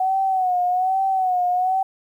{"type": "tone with vibrato", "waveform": "sine", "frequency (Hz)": 744, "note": "F#5", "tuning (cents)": 9, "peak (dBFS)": -17, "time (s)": [0, 1.83], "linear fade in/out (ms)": 5, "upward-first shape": "sine", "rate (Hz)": 1.2, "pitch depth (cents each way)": 67, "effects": ["9-bit"]}